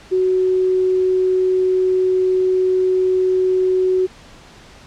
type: tone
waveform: sine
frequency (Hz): 371.5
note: F#4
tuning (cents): +7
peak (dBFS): -13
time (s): 0.11-4.07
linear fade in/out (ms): 20
effects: pink hiss -43 dBFS RMS until 4.86 s + low-pass 6000 Hz 12 dB/octave